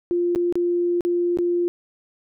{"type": "tone with dropouts", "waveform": "sine", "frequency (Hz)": 349.2, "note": "F4", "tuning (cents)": 0, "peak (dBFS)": -18, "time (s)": [0.11, 1.68], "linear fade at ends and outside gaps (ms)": 0, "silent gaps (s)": [[0.35, 0.359], [0.525, 0.555], [1.008, 1.05], [1.373, 1.387]], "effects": []}